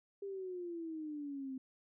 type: exponential sweep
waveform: sine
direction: down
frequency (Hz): 401.8 to 259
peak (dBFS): -40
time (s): 0.22-1.58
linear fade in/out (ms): 5
effects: none